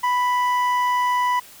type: tone pair together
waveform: triangle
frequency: 990 / 1975.5 Hz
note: B5 / B6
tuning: +4 / 0 cents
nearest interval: octave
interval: 1196 cents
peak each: -16 / -26 dBFS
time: 0.03-1.4 s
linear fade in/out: 10 ms
effects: white hiss -45 dBFS RMS until 1.6 s

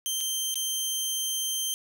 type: tone with dropouts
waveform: 15% pulse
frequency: 3136 Hz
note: G7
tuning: in tune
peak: -20 dBFS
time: 0.06-1.74 s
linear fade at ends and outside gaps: 0 ms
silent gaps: 0.205-0.209 / 0.542-0.556 s
effects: 10-bit

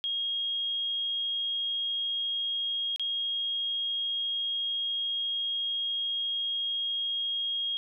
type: tone with dropouts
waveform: sine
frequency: 3263 Hz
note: G#7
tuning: 31 cents flat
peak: -28 dBFS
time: 0.04-7.77 s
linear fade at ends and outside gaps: 0 ms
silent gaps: 2.961-2.996 s
effects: none

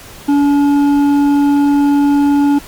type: tone with hard clipping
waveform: sine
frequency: 285.7 Hz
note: D4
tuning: 48 cents flat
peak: -10 dBFS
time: 0.28-2.59 s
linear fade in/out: 10 ms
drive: 7 dB
effects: pink hiss -35 dBFS RMS until 2.67 s + Opus 48 kbps

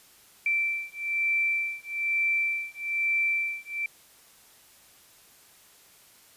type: beating tone pair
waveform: sine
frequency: 2339 / 2340.1 Hz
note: D7 / D7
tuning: -8 / -7 cents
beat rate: 1.1 Hz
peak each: -28 dBFS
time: 0.46-3.86 s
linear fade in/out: 2 ms
effects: white hiss -56 dBFS RMS until 6.36 s + resampled to 32000 Hz

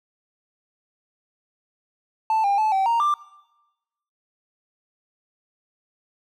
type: tone with pitch steps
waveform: triangle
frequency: 881 / 801 / 867 / 771 / 930 / 1183 Hz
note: A5 / G5 / A5 / G5 / A#5 / D6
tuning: +2 / +37 / -26 / -29 / -4 / +12 cents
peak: -15 dBFS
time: 2.3-3.14 s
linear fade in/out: 2 ms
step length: 140 ms
effects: noise-tail reverb RT60 1.0 s tail -21 dB re dry + tanh soft clip ceiling -12 dBFS

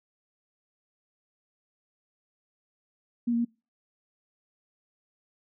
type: tone with pitch steps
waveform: sine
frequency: 238.2 / 233.7 / 236.2 Hz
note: A#3 / A#3 / A#3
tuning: +38 / +5 / +23 cents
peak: -23 dBFS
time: 3.27-3.45 s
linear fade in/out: 10 ms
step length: 60 ms
effects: noise-tail reverb RT60 0.3 s tail -25 dB re dry

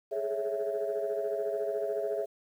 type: chord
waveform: sine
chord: A major seventh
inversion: third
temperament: equal with one note detuned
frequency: 415.3 / 429.2 / 554.4 / 659.3 Hz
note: G#4 / A4 / C#5 / E5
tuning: 0 / -43 / 0 / 0 cents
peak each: -33 / -37 / -35 / -33 dBFS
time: 0.11-2.26 s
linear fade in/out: 20 ms
effects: tanh soft clip ceiling -22 dBFS + 10-bit

